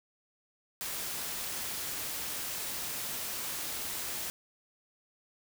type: noise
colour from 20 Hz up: white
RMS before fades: -37 dBFS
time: 0.81-4.3 s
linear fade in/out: 0 ms
effects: none